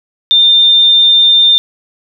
sine tone, 3605 Hz, A7, 41 cents sharp, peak -4 dBFS, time 0.31-1.58 s, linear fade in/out 0 ms, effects none

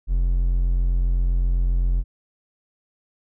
triangle tone, 43.85 Hz, F1, 8 cents sharp, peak -15 dBFS, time 0.07-2.04 s, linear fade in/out 50 ms, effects none

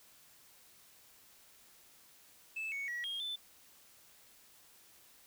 sine tone with pitch steps, 2623 / 2221 / 1922 / 3245 / 3520 Hz, E7 / C#7 / B6 / G#7 / A7, -9 / +3 / -48 / -41 / 0 cents, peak -35 dBFS, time 2.56-3.36 s, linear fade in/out 10 ms, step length 160 ms, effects tanh soft clip ceiling -35 dBFS + white hiss -62 dBFS RMS until 5.26 s

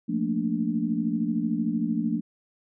sine chord, Bb major seventh, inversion second, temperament equal, 174.61 / 220 / 233.1 / 293.7 Hz, F3 / A3 / Bb3 / D4, 0 / 0 / 0 / 0 cents, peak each -31 / -28 / -28 / -30 dBFS, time 0.08-2.21 s, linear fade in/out 20 ms, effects none

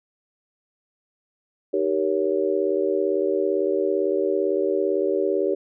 sine chord, Eb dominant seventh, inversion none, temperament just, 311.1 / 388.9 / 466.7 / 560 Hz, Eb4 / G4 / Bb4 / Db5, 0 / -14 / +2 / +18 cents, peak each -28 / -22 / -27 / -26 dBFS, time 1.73-5.55 s, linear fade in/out 10 ms, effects none

